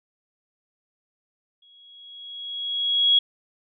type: tone with exponential growth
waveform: sine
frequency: 3322 Hz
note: G#7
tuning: in tune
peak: -13 dBFS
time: 1.62-3.19 s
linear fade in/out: 5 ms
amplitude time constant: 340 ms
effects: none